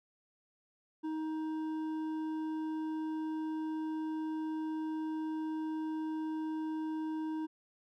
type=tone with hard clipping; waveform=sine; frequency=314.2 Hz; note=D#4; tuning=17 cents sharp; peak=-36 dBFS; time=1.03-7.47 s; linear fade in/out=20 ms; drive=7 dB; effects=none